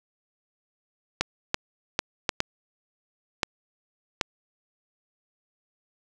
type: clicks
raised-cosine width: 0.2 ms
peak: -5 dBFS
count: 7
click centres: 1.21 / 1.544 / 1.991 / 2.292 / 2.404 / 3.432 / 4.212 s
effects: none